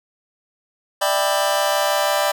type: chord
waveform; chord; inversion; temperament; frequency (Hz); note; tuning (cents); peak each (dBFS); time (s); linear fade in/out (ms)
sawtooth; E minor seventh; third; just; 593.3 / 659.3 / 791.1 / 988.9; D5 / E5 / G5 / B5; +18 / 0 / +16 / +2; -16 / -21 / -19 / -21; 1.01-2.32; 10
effects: none